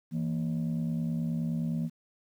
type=tone pair together; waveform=sine; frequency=163.53 / 233.1 Hz; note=E3 / A#3; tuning=-14 / 0 cents; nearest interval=tritone; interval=614 cents; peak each=-28 / -30 dBFS; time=0.11-1.9 s; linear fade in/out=50 ms; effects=tanh soft clip ceiling -25 dBFS + 10-bit